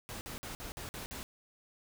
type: noise bursts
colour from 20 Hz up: pink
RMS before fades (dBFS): -43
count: 7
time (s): 0.09-1.23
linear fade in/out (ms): 0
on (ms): 120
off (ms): 50
effects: none